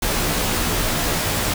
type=noise with comb filter; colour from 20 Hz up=pink; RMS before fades=-21 dBFS; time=0.02-1.54 s; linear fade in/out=5 ms; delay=15 ms; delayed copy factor=-0.7; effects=none